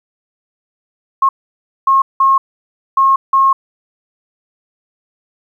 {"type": "tone bursts at uneven times", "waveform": "sine", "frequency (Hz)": 1080, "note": "C#6", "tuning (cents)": -45, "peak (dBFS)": -7, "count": 5, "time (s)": [[1.22, 1.29], [1.87, 2.02], [2.2, 2.38], [2.97, 3.16], [3.33, 3.53]], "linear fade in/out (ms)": 5, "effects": ["8-bit"]}